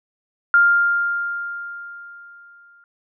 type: tone with exponential decay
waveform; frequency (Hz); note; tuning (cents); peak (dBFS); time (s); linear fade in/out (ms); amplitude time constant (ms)
sine; 1400; F6; +4; -9; 0.54-2.84; 1; 500
effects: none